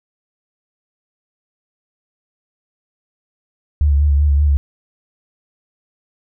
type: tone with vibrato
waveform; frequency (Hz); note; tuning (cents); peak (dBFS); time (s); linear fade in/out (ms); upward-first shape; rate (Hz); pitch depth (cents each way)
sine; 72.3; D2; -27; -10; 3.81-4.57; 0; sine; 5.2; 49
effects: none